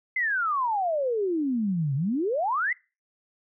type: exponential two-way sweep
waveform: sine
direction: down then up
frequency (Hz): 2093 to 130.81 to 2093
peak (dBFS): -23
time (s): 0.16-2.73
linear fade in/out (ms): 5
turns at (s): 1.95
effects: noise-tail reverb RT60 0.3 s tail -23 dB re dry